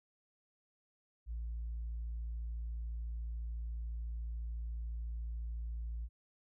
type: tone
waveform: sine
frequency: 57 Hz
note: A#1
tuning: 38 cents flat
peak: -36 dBFS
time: 1.26-6.09 s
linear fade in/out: 50 ms
effects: tanh soft clip ceiling -35 dBFS